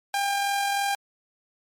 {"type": "tone with amplitude modulation", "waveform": "sawtooth", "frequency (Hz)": 800, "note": "G5", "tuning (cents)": 35, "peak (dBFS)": -18, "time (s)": [0.14, 0.95], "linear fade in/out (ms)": 2, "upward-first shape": "sine", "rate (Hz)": 43.2, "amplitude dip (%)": 30, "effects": ["MP3 64 kbps"]}